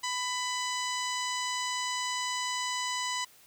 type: harmonic tone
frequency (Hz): 997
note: B5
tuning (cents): +16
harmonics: 1 / 2 / 3 / 4 / 5 / 6 / 7 / 8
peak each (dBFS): -34 / -37 / -39 / -40 / -41 / -42 / -42 / -43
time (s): 0.03-3.25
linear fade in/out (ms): 10
effects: white hiss -58 dBFS RMS until 3.46 s